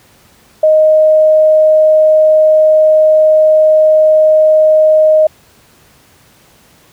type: tone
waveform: sine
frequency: 622.3 Hz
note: D#5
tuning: in tune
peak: -4 dBFS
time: 0.63-5.27 s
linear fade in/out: 5 ms
effects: pink hiss -46 dBFS RMS until 6.92 s + high-pass 60 Hz 12 dB/octave